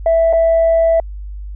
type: tone with dropouts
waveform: sine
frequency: 659.3 Hz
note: E5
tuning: in tune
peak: -8 dBFS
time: 0.06-1 s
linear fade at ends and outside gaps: 2 ms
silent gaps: 0.328-0.333 s
effects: tanh soft clip ceiling -6 dBFS + added 50 Hz sine -25 dBFS peak until 1.55 s